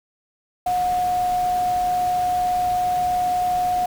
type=tone in noise; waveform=sine; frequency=724 Hz; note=F#5; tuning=38 cents flat; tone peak=-18 dBFS; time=0.66-3.86 s; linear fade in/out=5 ms; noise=pink; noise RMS=-36 dBFS; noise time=0.66-3.86 s; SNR=+15 dB; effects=none